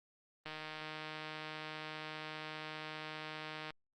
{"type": "click train", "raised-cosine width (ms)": 0.3, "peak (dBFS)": -28, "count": 504, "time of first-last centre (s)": [0.46, 3.705], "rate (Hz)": 155, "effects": ["Opus 32 kbps"]}